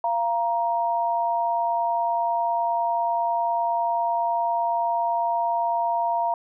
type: tone pair together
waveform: sine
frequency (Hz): 688.9 / 939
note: F5 / A#5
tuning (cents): -24 / +12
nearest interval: perfect fourth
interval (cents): 536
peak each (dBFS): -24 / -23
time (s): 0.04-6.34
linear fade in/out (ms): 2
effects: none